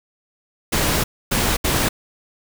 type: noise bursts at uneven times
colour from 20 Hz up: pink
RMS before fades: -19 dBFS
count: 3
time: 0.72-1.04 / 1.31-1.57 / 1.64-1.89 s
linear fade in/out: 10 ms
effects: none